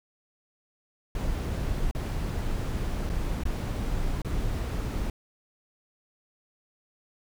brown noise with dropouts, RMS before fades -29 dBFS, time 1.15-5.1 s, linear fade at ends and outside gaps 2 ms, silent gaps 1.912-1.949 / 3.094-3.098 / 3.436-3.453 / 4.219-4.247 s, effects none

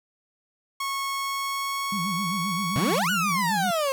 sawtooth tone with pitch glide, 1098 to 1112.7 Hz, C#6 to C#6, -17 to +6 cents, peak -23 dBFS, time 0.8-2.99 s, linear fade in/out 5 ms, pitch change +23 cents, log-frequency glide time 1.09-2.77 s
sine tone with vibrato, 185 Hz, F#3, in tune, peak -28 dBFS, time 1.92-3.71 s, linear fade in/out 5 ms, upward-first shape sine, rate 7.6 Hz, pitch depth 200 cents each way
30% pulse exponential two-way sweep, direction up then down, 116.54 to 1500 to 528 Hz, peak -20 dBFS, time 2.76-3.92 s, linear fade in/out 0 ms, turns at 3.1 s
effects none

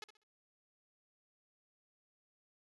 5% pulse tone with echo, 426.6 Hz, G#4, 46 cents sharp, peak -33 dBFS, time 0.02-0.04 s, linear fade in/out 2 ms, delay 65 ms, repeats 3, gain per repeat -12 dB, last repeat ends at 0.235 s, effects resampled to 24000 Hz

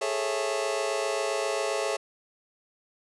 sawtooth chord, A major seventh, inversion third, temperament just, 412.5 / 440 / 550 / 660 Hz, G#4 / A4 / C#5 / E5, -12 / 0 / -14 / +2 cents, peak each -28 / -29 / -27 / -28 dBFS, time 0.01-1.97 s, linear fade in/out 10 ms, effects resampled to 24000 Hz

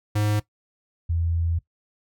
square / sine tone pair in turn, 105 / 83.72 Hz, G#2 / E2, +19 / +27 cents, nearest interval major third, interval 392 cents, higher first, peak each -21 dBFS, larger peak neither, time 0.15-0.4 / 1.09-1.59 s, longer second, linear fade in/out 10 ms, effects noise-tail reverb RT60 0.1 s tail -17 dB re dry

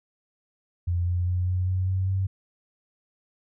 sine tone with pitch steps, 87.31 / 88.63 / 89.97 / 91.33 / 92.72 / 94.12 / 95.54 Hz, F2 / F2 / F#2 / F#2 / F#2 / F#2 / G2, 0 / +26 / -48 / -22 / +4 / +30 / -44 cents, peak -22 dBFS, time 0.87-2.27 s, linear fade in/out 10 ms, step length 200 ms, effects none

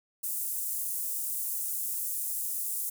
pink high-pass noise, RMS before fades -33 dBFS, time 0.23-2.9 s, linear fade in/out 10 ms, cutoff 9000 Hz, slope 24 dB/octave, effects none

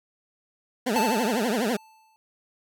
20% pulse tone with vibrato, 228.2 Hz, A#3, 37 cents flat, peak -18 dBFS, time 0.86-1.77 s, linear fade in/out 10 ms, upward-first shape triangle, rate 12 Hz, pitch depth 270 cents each way
square tone with exponential decay, 880 Hz, A5, in tune, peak -22 dBFS, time 0.96-2.16 s, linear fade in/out 0 ms, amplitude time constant 260 ms
effects none

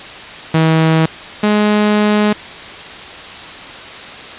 sawtooth tone pair in turn, 160.5 / 209.8 Hz, E3 / G#3, -46 / +18 cents, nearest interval perfect fourth, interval 464 cents, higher second, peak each -5 / -6 dBFS, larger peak first, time 0.54-1.06 / 1.43-2.33 s, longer second, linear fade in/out 5 ms, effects white hiss -30 dBFS RMS until 4.38 s + resampled to 8000 Hz

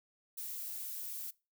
violet noise, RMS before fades -42 dBFS, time 0.37-1.31 s, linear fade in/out 10 ms, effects noise-tail reverb RT60 0.3 s tail -23 dB re dry

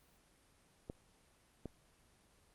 clicks, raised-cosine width 2 ms, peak -29 dBFS, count 2, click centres 0.899 / 1.657 s, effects pink hiss -69 dBFS RMS until 2.54 s + Opus 24 kbps

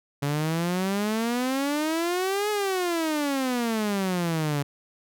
sawtooth exponential two-way sweep, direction up then down, 140.1 to 425.2 to 140.1 Hz, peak -20 dBFS, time 0.22-4.63 s, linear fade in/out 10 ms, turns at 2.5 s, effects none

